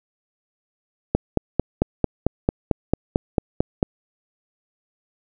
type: click train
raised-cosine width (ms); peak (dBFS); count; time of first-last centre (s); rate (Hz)
2; -3; 13; 1.15-3.829; 4.48
effects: none